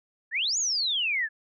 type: exponential two-way sweep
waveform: sine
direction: up then down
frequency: 1671 to 7040 to 1671 Hz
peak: -24 dBFS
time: 0.31-1.29 s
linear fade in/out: 50 ms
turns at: 0.58 s
effects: none